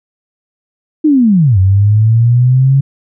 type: linear two-way sweep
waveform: sine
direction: down then up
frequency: 317.8 to 92.5 to 138.5 Hz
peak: -5 dBFS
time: 1.04-2.81 s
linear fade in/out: 10 ms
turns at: 1.58 s
effects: none